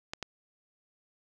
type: clicks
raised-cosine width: 0.2 ms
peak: -18 dBFS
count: 2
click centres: 0.135 / 0.227 s
effects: none